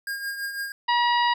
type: tone with tremolo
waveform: square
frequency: 1618 Hz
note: G#6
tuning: 46 cents flat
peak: -27 dBFS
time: 0.07-0.72 s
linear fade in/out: 2 ms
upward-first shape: triangle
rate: 6 Hz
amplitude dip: 60%
type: harmonic tone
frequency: 959 Hz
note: A#5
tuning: 49 cents sharp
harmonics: 1 / 2 / 3 / 4 / 5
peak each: -20 / -26 / -30 / -32 / -34 dBFS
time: 0.88-1.34 s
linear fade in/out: 10 ms
effects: none